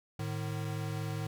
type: tone pair together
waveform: square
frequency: 107.98 / 152.7 Hz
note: A2 / D#3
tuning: -32 / -32 cents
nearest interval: tritone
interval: 600 cents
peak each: -37 / -38 dBFS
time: 0.19-1.27 s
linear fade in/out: 5 ms
effects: none